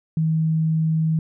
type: tone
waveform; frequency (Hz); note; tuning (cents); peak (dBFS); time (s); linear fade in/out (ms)
sine; 159.5; D#3; +43; -17; 0.17-1.19; 2
effects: none